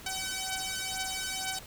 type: beating tone pair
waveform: 5% pulse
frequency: 759 / 761.1 Hz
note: F#5 / F#5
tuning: +44 / +49 cents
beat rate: 2.1 Hz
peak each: -24 dBFS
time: 0.06-1.59 s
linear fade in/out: 5 ms
effects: pink hiss -48 dBFS RMS until 1.66 s